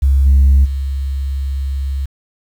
sine tone with level steps, 68.2 Hz, C#2, 28 cents flat, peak -7 / -4 / -16 dBFS, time 0.02-2.06 s, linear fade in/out 10 ms, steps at 0.25 / 0.64 s, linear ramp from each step 20 ms, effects tanh soft clip ceiling -4 dBFS + 7-bit

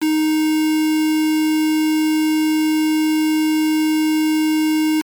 triangle tone with quantisation, 311.1 Hz, D#4, in tune, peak -12 dBFS, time 0.01-5.02 s, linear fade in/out 20 ms, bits 4, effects MP3 96 kbps

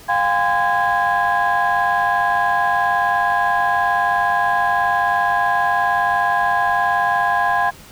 sine tone cluster, 705 / 804 / 1028 / 1649 Hz, F5 / G5 / C6 / G#6, +16 / +44 / -31 / -13 cents, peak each -19 dBFS, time 0.08-7.71 s, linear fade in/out 20 ms, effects tanh soft clip ceiling -9 dBFS + pink hiss -42 dBFS RMS until 7.91 s

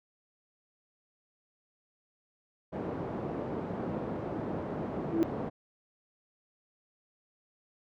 pink band-pass noise, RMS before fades -36 dBFS, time 2.72-5.5 s, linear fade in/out 20 ms, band 160 to 640 Hz, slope 12 dB/octave
sine tone with exponential growth, 330.9 Hz, E4, 7 cents sharp, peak -20 dBFS, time 4.93-5.23 s, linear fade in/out 0 ms, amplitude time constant 65 ms
effects none

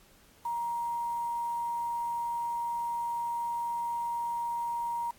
sine tone with quantisation, 942 Hz, A#5, 18 cents sharp, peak -30 dBFS, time 0.45-5.11 s, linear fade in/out 5 ms, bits 8, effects pink hiss -60 dBFS RMS until 5.18 s + AAC 64 kbps

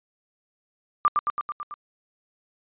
sine tone with echo, 1189 Hz, D6, 21 cents sharp, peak -15 dBFS, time 1.05-1.08 s, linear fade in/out 0 ms, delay 110 ms, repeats 6, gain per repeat -3 dB, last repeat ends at 1.74 s, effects resampled to 8000 Hz

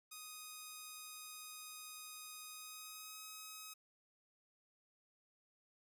5% pulse tone with pitch glide, 1247 to 1269.5 Hz, D#6 to D#6, +3 to +34 cents, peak -38 dBFS, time 0.11-3.74 s, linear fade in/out 10 ms, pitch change +31 cents, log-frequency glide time 2.48-3.21 s, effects none

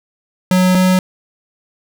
square tone pair in turn, 183.9 / 184.84 Hz, F#3 / F#3, -10 / -1 cents, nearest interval unison, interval 9 cents, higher second, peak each -10 dBFS, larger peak neither, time 0.51-0.75 / 0.75-0.99 s, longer neither, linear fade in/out 2 ms, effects none

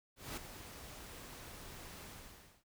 pink noise with ADSR envelope, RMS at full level -42 dBFS, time 0.16-2.64 s, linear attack 210 ms, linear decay 10 ms, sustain -9 dB, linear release 560 ms, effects noise-tail reverb RT60 0.1 s tail -24 dB re dry

